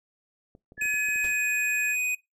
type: clicks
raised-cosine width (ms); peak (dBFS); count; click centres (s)
2; -36; 9; 0.551 / 0.721 / 0.779 / 0.822 / 0.856 / 0.941 / 1.087 / 1.159 / 1.249
type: tone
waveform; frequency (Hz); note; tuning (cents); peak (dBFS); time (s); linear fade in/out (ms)
sine; 1714; A6; -46; -28; 0.77-1.96; 50
type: tone with pitch glide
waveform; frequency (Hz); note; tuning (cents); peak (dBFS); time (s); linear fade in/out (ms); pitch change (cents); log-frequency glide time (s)
square; 2517 to 2495; D#7 to D#7; +19 to +4; -26; 0.81-2.15; 5; -15; 1.13-1.47
type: noise with exponential decay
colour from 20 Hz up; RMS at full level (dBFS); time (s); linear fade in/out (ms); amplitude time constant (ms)
pink; -39; 1.24-1.43; 0; 40
effects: noise-tail reverb RT60 0.2 s tail -22 dB re dry + low-pass 12000 Hz 12 dB/octave